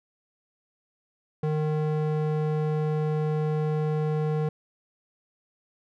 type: tone with band-pass filter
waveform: square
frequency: 153.5 Hz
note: D#3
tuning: 23 cents flat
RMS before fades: -26 dBFS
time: 1.43-4.49 s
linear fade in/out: 5 ms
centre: 340 Hz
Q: 1
effects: none